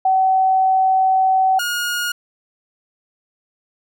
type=tone pair in turn; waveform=sine / sawtooth; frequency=759 / 1432.8 Hz; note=F#5 / F6; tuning=+44 / +44 cents; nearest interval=major seventh; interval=1100 cents; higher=second; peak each=-12 / -16 dBFS; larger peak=first; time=0.05-1.59 / 1.59-2.12 s; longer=first; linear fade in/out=5 ms; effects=none